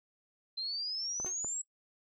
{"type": "exponential sweep", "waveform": "sine", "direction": "up", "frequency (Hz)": [4073, 7780], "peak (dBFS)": -34, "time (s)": [0.57, 1.62], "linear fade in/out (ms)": 10}
{"type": "clicks", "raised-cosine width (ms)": 1, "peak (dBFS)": -29, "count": 3, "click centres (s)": [1.2, 1.247, 1.446]}
{"type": "tone with exponential decay", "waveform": "sawtooth", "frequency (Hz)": 366.8, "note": "F#4", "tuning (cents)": -15, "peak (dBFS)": -37, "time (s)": [1.26, 1.39], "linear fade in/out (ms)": 0, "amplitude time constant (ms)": 27}
{"effects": ["noise-tail reverb RT60 0.1 s tail -25 dB re dry"]}